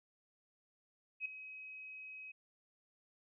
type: tone with ADSR envelope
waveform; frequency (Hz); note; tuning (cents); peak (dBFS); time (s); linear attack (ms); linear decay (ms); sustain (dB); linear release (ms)
sine; 2540; D#7; +35; -34; 1.2-2.32; 55; 4; -13; 10
effects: none